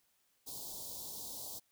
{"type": "band-stop noise", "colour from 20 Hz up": "white", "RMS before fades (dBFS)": -45, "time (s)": [0.46, 1.6], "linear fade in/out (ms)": 20, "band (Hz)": [970, 3600], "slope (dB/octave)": 48, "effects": ["white hiss -75 dBFS RMS until 1.71 s"]}